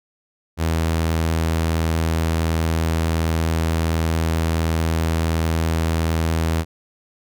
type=tone; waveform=sawtooth; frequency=81.4 Hz; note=E2; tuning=21 cents flat; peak=-14 dBFS; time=0.57-6.65 s; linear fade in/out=50 ms; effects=none